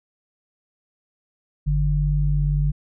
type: tone pair together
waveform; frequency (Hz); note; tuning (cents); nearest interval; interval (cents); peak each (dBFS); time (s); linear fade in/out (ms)
sine; 49.13 / 146.83; G1 / D3; +5 / 0; octave + perfect fifth; 1895; -20; 1.66-2.72; 20
effects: none